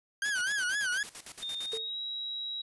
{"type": "tone with vibrato", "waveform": "40% pulse", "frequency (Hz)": 1568, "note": "G6", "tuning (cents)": 0, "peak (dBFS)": -28, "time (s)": [0.22, 1.03], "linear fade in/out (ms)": 2, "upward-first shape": "sine", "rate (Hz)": 4, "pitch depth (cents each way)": 140}
{"type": "noise with tremolo", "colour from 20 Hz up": "white", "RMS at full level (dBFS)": -43, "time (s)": [0.24, 1.79], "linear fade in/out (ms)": 10, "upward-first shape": "square", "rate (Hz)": 8.8, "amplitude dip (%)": 80}
{"type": "tone with pitch glide", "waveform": "sine", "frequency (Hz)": [3643, 3860], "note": ["A#7", "B7"], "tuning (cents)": [-41, -40], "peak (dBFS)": -34, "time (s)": [1.42, 2.62], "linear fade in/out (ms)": 10, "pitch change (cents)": 101, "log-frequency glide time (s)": [1.59, 1.98]}
{"type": "tone with exponential decay", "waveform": "sine", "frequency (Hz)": 446.2, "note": "A4", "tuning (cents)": 24, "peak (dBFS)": -31, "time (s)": [1.73, 1.91], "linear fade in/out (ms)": 5, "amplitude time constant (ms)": 39}
{"effects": ["resampled to 24000 Hz"]}